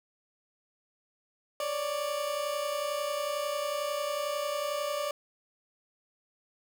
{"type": "tone pair together", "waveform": "30% pulse", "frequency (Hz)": [560, 591.1], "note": ["C#5", "D5"], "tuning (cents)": [18, 11], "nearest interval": "minor second", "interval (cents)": 93, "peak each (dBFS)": [-33, -29], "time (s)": [1.6, 5.11], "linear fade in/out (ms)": 2, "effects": []}